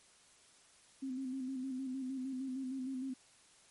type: tone with vibrato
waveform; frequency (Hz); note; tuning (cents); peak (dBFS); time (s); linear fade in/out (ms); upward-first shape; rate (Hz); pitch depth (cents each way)
sine; 261.6; C4; 0; -37; 1.02-3.14; 10; square; 6.5; 42
effects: white hiss -64 dBFS RMS until 3.7 s + MP3 48 kbps